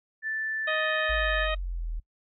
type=tone with pitch glide; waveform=sine; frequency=1760 to 1748.9 Hz; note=A6 to A6; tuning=0 to -11 cents; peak=-28 dBFS; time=0.22-1.48 s; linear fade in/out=50 ms; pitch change=-11 cents; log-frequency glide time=0.65-1.33 s
type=harmonic tone; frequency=625 Hz; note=D#5; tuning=8 cents sharp; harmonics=1 / 2 / 3 / 4 / 5 / 6; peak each=-30 / -33 / -35 / -36 / -37 / -38 dBFS; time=0.67-1.55 s; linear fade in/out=10 ms
type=exponential sweep; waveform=sine; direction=down; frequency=55 to 39 Hz; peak=-29 dBFS; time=1.09-2 s; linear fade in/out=10 ms
effects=noise-tail reverb RT60 0.1 s tail -22 dB re dry